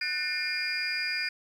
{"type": "tone cluster", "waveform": "sine", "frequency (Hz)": [1490, 1796, 2147, 2403, 4863], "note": ["F#6", "A6", "C7", "D7", "D#8"], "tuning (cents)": [12, 35, 44, 39, -40], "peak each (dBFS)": [-36, -34, -38, -32, -32], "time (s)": [0.01, 1.29], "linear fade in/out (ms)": 5, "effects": ["tanh soft clip ceiling -21 dBFS", "10-bit"]}